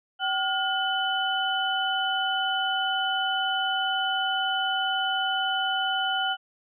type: tone cluster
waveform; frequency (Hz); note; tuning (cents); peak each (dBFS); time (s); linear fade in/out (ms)
sine; 767 / 1429 / 3006; G5 / F6 / F#7; -38 / +39 / +27; -28; 0.19-6.37; 50
effects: none